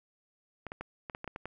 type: clicks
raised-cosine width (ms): 0.5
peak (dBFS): -24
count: 9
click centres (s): 0.667 / 0.719 / 0.81 / 1.098 / 1.149 / 1.244 / 1.277 / 1.361 / 1.456
effects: none